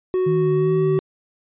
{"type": "tone with pitch glide", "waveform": "triangle", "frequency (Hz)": [370, 379.7], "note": ["F#4", "F#4"], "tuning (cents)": [0, 45], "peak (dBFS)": -15, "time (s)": [0.14, 0.99], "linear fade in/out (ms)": 0, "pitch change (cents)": 45, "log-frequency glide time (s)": [0.41, 0.87]}
{"type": "tone with vibrato", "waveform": "sine", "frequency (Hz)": 155.56, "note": "D#3", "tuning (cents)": 0, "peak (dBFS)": -20, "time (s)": [0.26, 0.99], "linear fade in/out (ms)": 10, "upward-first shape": "sine", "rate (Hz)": 2.6, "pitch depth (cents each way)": 50}
{"effects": ["resampled to 8000 Hz"]}